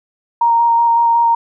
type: tone with vibrato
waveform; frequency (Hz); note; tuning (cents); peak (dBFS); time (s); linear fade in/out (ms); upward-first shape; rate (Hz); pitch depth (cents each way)
sine; 932.3; A#5; 0; -9; 0.41-1.35; 5; square; 5.4; 9
effects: none